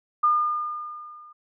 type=tone with level ramp; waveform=sine; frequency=1212 Hz; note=D#6; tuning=46 cents flat; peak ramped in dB=-15 to -45 dBFS; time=0.23-1.33 s; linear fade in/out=10 ms; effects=none